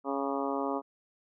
harmonic tone with a mistuned harmonic, 138.4 Hz, C#3, 2 cents flat, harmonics 2 / 3 / 4 / 5 / 6 / 7 / 8 / 9, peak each -34 / -36 / -37 / -38 / -39 / -39 / -40 / -41 dBFS, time 0.04-0.82 s, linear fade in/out 50 ms, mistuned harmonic 9, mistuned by -36 cents, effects none

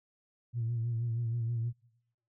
sine tone with vibrato, 116.54 Hz, A#2, in tune, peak -29 dBFS, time 0.53-1.73 s, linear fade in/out 50 ms, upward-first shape sine, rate 6.3 Hz, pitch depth 52 cents each way, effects noise-tail reverb RT60 0.9 s tail -24 dB re dry + tanh soft clip ceiling -26 dBFS

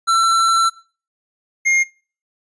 square tone pair in turn, 1344 / 2129 Hz, E6 / C7, +33 / +30 cents, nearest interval minor sixth, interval 797 cents, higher second, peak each -13 dBFS, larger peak neither, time 0.07-0.7 / 1.65-1.84 s, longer first, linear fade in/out 20 ms, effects noise-tail reverb RT60 0.4 s tail -22 dB re dry + resampled to 22050 Hz

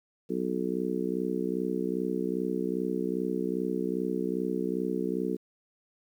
harmonic tone, 62.5 Hz, B1, 21 cents sharp, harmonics 3 / 4 / 5 / 6 / 7, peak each -34 / -34 / -34 / -34 / -34 dBFS, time 0.29-5.37 s, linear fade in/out 20 ms, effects 10-bit

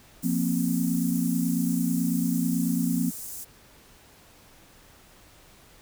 pink high-pass noise, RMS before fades -38 dBFS, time 0.22-3.45 s, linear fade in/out 20 ms, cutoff 7000 Hz, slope 24 dB/octave
sine chord, F suspended fourth, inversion none, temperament just, 174.61 / 232.8 / 261.9 Hz, F3 / Bb3 / C4, 0 / -2 / +2 cents, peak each -27 dBFS, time 0.23-3.11 s, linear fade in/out 20 ms
effects pink hiss -54 dBFS RMS until 5.81 s

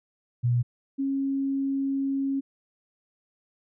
sine tone pair in turn, 121.1 / 273.1 Hz, B2 / C#4, -34 / -26 cents, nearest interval octave + major second, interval 1408 cents, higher second, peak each -20 / -24 dBFS, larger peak first, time 0.43-0.63 / 0.98-2.41 s, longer second, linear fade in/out 20 ms, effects none

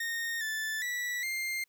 40% pulse tone with pitch steps, 1846 / 1753 / 1953 / 2106 Hz, A#6 / A6 / B6 / C7, -17 / -7 / -20 / +11 cents, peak -31 dBFS, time 0-1.64 s, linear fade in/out 5 ms, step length 410 ms, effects white hiss -75 dBFS RMS until 1.68 s

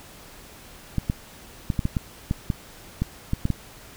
clicks, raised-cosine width 5 ms, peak -10 dBFS, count 12, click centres 0.983 / 1.099 / 1.702 / 1.792 / 1.854 / 1.968 / 2.311 / 2.502 / 3.02 / 3.334 / 3.454 / 3.503 s, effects pink hiss -46 dBFS RMS until 3.96 s

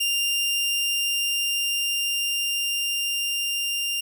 sawtooth tone with level ramp, 2794 Hz, F7, in tune, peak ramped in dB -18 to -21 dBFS, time 0-4.01 s, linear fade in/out 10 ms, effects none

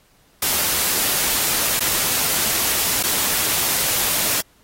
white noise with dropouts, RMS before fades -20 dBFS, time 0.42-4.41 s, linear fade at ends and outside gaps 5 ms, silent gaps 1.795-1.805 / 3.029-3.035 s, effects pink hiss -57 dBFS RMS until 4.63 s + AAC 48 kbps

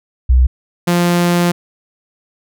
sine / sawtooth tone pair in turn, 63.1 / 174.4 Hz, B1 / F3, +38 / -2 cents, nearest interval octave + tritone, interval 1760 cents, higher second, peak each -6 / -7 dBFS, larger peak first, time 0.29-0.47 / 0.87-1.52 s, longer second, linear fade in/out 10 ms, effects none

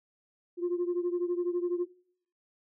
sine beating tone pair, 349.2 / 361.2 Hz, F4 / F#4, 0 / -42 cents, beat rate 12 Hz, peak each -28 / -32 dBFS, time 0.57-1.87 s, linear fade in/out 50 ms, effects noise-tail reverb RT60 0.6 s tail -21 dB re dry + tanh soft clip ceiling -23 dBFS

